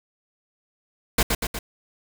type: noise with echo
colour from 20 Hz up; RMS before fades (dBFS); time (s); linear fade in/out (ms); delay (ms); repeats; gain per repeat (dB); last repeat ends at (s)
pink; -18; 1.18-1.23; 5; 120; 3; -4; 1.59
effects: none